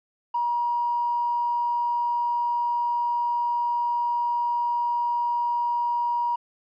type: tone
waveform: triangle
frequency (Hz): 955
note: A#5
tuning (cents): +42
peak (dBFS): -18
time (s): 0.34-6.36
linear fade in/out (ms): 10
effects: tanh soft clip ceiling -20 dBFS + resampled to 11025 Hz